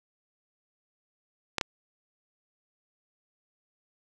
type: clicks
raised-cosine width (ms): 0.2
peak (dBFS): -9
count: 2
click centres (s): 1.583 / 1.612
effects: 8-bit